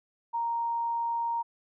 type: tone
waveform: sine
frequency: 932 Hz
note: A#5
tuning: 1 cent flat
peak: -27 dBFS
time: 0.33-1.43 s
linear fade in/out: 20 ms
effects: none